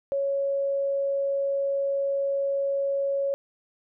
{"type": "tone", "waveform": "sine", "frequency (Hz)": 554.4, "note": "C#5", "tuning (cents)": 0, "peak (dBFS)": -23, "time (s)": [0.12, 3.34], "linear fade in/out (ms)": 0, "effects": []}